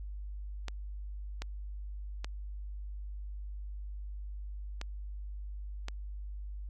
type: clicks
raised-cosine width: 0.2 ms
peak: -21 dBFS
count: 5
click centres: 0.683 / 1.42 / 2.245 / 4.814 / 5.884 s
effects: added 50 Hz sine -38 dBFS peak until 6.69 s + MP3 64 kbps